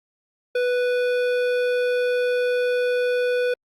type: tone with hard clipping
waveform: triangle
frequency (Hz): 493.9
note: B4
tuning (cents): 0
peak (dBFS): -21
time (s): 0.55-3.54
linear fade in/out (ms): 5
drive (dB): 17
effects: Opus 48 kbps